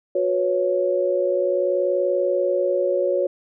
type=chord; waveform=sine; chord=F# suspended fourth; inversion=none; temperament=equal with one note detuned; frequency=364.3 / 493.9 / 554.4 Hz; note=F#4 / B4 / C#5; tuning=-27 / 0 / 0 cents; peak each=-23 / -26 / -20 dBFS; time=0.15-3.27 s; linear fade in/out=5 ms; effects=none